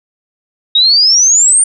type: exponential sweep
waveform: sine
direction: up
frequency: 3729 to 9100 Hz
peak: -5 dBFS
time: 0.75-1.64 s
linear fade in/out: 5 ms
effects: none